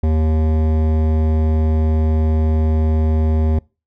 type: tone with hard clipping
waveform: sine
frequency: 78.5 Hz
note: D#2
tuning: 16 cents sharp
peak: -15 dBFS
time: 0.03-3.59 s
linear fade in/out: 5 ms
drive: 15 dB
effects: noise-tail reverb RT60 0.3 s tail -25 dB re dry